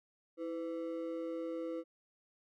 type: ring-modulated tone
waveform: triangle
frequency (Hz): 415.3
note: G#4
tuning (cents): 0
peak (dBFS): -32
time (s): 0.37-1.84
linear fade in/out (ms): 50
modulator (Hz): 88
effects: none